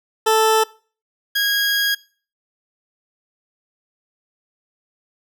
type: tone pair in turn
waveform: 20% pulse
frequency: 440 / 1641.2 Hz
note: A4 / G#6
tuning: 0 / -21 cents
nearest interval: octave + major seventh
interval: 2279 cents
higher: second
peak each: -8 / -12 dBFS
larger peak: first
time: 0.26-0.64 / 1.35-1.95 s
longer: second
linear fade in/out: 10 ms
effects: noise-tail reverb RT60 0.4 s tail -22 dB re dry